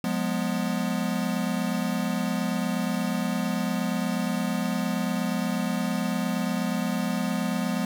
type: chord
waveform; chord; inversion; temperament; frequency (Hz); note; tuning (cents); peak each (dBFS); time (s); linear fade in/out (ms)
square; F diminished; none; equal with one note detuned; 179.11 / 207.7 / 246.9; F3 / Ab3 / Cb4; +44 / 0 / 0; -30; 0.04-7.85; 2
effects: none